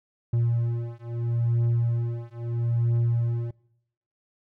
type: beating tone pair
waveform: triangle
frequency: 117.3 / 118.06 Hz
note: A#2 / A#2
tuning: +11 / +22 cents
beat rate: 0.76 Hz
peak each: -24 dBFS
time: 0.33-3.51 s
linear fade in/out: 5 ms
effects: noise-tail reverb RT60 0.8 s tail -23 dB re dry